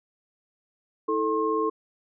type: tone cluster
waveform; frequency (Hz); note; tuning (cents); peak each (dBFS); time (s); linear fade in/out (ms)
sine; 322.7 / 438.6 / 1070; E4 / A4 / C6; -37 / -6 / +38; -29 / -25 / -27; 1.08-1.7; 10
effects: none